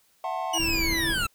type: chord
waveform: triangle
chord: F# half-diminished seventh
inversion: third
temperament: just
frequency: 666 / 740 / 888 / 1065.6 Hz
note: E5 / F#5 / A5 / C6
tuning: +18 / 0 / +16 / +31 cents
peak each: -32 / -29 / -32 / -33 dBFS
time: 0.24-0.58 s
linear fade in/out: 2 ms
type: linear sweep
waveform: 25% pulse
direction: down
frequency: 2967 to 1304 Hz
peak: -21 dBFS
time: 0.53-1.27 s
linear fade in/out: 10 ms
type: harmonic tone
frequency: 329.6 Hz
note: E4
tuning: in tune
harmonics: 1 / 3 / 5 / 7 / 9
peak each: -30 / -40 / -44 / -47 / -49 dBFS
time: 0.53-1.16 s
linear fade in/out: 50 ms
type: noise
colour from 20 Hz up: brown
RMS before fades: -32 dBFS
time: 0.59-1.27 s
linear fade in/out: 10 ms
effects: white hiss -64 dBFS RMS until 1.34 s